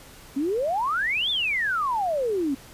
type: exponential two-way sweep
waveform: sine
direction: up then down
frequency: 259.7 to 3617 to 259.7 Hz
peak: -22 dBFS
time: 0.36-2.55 s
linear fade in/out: 10 ms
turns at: 1.3 s
effects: pink hiss -47 dBFS RMS until 2.73 s + resampled to 32000 Hz